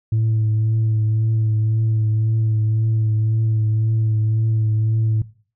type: tone with vibrato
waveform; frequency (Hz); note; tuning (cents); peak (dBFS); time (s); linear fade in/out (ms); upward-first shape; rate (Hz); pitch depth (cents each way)
sine; 110; A2; 0; -13; 0.12-5.22; 5; triangle; 1.9; 27
effects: noise-tail reverb RT60 0.4 s tail -19 dB re dry + tanh soft clip ceiling -13 dBFS